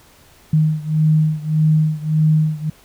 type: beating tone pair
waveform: sine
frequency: 154.8 / 156.5 Hz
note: D#3 / D#3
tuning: -9 / +10 cents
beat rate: 1.7 Hz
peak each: -15 / -17 dBFS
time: 0.53-2.7 s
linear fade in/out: 5 ms
effects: pink hiss -49 dBFS RMS until 2.84 s